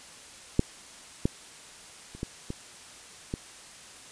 clicks, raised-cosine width 3 ms, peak -7 / -10 / -30 / -18 / -20 / -17 dBFS, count 6, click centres 0.594 / 1.255 / 2.15 / 2.231 / 2.504 / 3.339 s, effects white hiss -48 dBFS RMS until 4.11 s + resampled to 22050 Hz

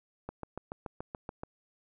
click train, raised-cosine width 1 ms, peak -24 dBFS, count 9, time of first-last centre 0.29-1.434 s, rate 6.99 Hz, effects none

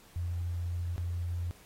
sine tone with dropouts, 86.8 Hz, F2, 10 cents flat, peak -31 dBFS, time 0.16-1.51 s, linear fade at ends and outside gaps 0 ms, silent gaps 0.961-0.98 s, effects pink hiss -58 dBFS RMS until 1.65 s + AAC 48 kbps

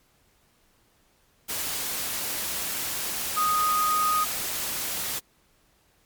sine tone in noise, 1244.5 Hz, D#6, in tune, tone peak -21 dBFS, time 3.36-4.25 s, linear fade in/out 20 ms, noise white, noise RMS -30 dBFS, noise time 1.48-5.2 s, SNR +6 dB, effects pink hiss -64 dBFS RMS until 6.05 s + MP3 96 kbps

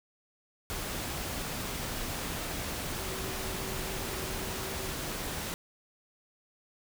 sine tone in noise, 380.8 Hz, F#4, 50 cents sharp, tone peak -43 dBFS, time 2.98-4.92 s, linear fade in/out 0 ms, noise pink, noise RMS -36 dBFS, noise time 0.7-5.54 s, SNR -10 dB, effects none

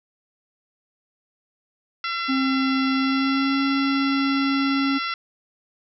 harmonic tone, 678 Hz, E5, 49 cents sharp, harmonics 2 / 3 / 4 / 5 / 6 / 7 / 8, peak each -27 / -31 / -33 / -35 / -37 / -38 / -39 dBFS, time 2.04-5.14 s, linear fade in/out 2 ms
triangle tone with pitch glide, 266 to 274.6 Hz, C4 to C#4, +29 to -16 cents, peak -18 dBFS, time 2.28-4.99 s, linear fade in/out 20 ms, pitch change +55 cents, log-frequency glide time 2.95-3.61 s
effects none

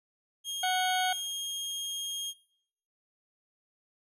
sawtooth tone, 3243 Hz, G#7, 42 cents flat, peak -30 dBFS, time 0.44-2.34 s, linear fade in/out 50 ms
harmonic tone, 740 Hz, F#5, in tune, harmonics 1 / 2 / 3 / 4 / 5 / 6, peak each -28 / -34 / -38 / -40 / -42 / -44 dBFS, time 0.63-1.13 s, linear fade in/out 5 ms
effects noise-tail reverb RT60 0.8 s tail -26 dB re dry + resampled to 32000 Hz

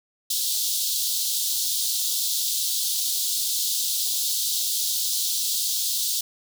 pink high-pass noise, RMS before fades -25 dBFS, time 0.3-6.21 s, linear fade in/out 5 ms, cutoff 3500 Hz, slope 48 dB/octave, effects none

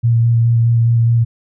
sine tone with vibrato, 116.54 Hz, A#2, in tune, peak -9 dBFS, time 0.03-1.25 s, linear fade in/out 20 ms, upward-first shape square, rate 4.8 Hz, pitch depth 12 cents each way, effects none

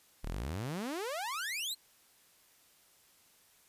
sawtooth exponential sweep, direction up, 32.7 to 4300 Hz, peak -32 dBFS, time 0.23-1.75 s, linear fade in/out 20 ms, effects white hiss -65 dBFS RMS until 3.68 s + resampled to 32000 Hz

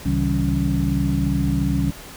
sine tone cluster, 67.3 / 135.5 / 158.4 / 192.9 / 279.1 Hz, C2 / C#3 / D#3 / G3 / C#4, +49 / -39 / +31 / -28 / +12 cents, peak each -24 dBFS, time 0.05-1.91 s, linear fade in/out 10 ms, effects pink hiss -39 dBFS RMS until 2.16 s

